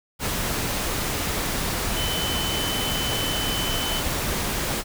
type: tone in noise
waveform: sine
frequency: 3034 Hz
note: F#7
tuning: 43 cents sharp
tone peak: -28 dBFS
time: 1.94-4.03 s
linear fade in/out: 50 ms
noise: pink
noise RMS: -26 dBFS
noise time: 0.19-4.84 s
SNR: -5 dB
effects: none